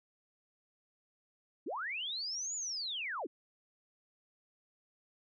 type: linear two-way sweep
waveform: sine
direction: up then down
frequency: 222.6 to 7040 to 222.6 Hz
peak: -36 dBFS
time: 1.66-3.27 s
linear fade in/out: 10 ms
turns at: 2.55 s
effects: none